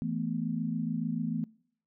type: chord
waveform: sine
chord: E suspended fourth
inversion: none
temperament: equal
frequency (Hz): 164.81 / 220 / 246.9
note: E3 / A3 / B3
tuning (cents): 0 / 0 / 0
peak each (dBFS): -34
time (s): 0.02-1.44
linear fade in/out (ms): 0
effects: noise-tail reverb RT60 0.6 s tail -24 dB re dry